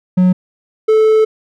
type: tone pair in turn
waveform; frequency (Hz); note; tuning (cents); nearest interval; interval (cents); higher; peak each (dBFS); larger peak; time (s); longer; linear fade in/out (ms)
triangle; 182.8 / 436.5; F#3 / A4; -21 / -14; octave + minor third; 1507; second; -5; neither; 0.17-0.33 / 0.88-1.25; second; 10
effects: none

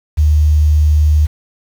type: tone with quantisation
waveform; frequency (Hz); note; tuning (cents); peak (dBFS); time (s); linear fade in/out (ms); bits
sine; 75.8; D#2; -45; -7; 0.17-1.27; 20; 6
effects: none

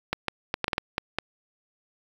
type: clicks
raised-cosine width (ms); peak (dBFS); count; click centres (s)
0.3; -9; 9; 0.13 / 0.283 / 0.541 / 0.643 / 0.681 / 0.732 / 0.781 / 0.981 / 1.186
effects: 7-bit

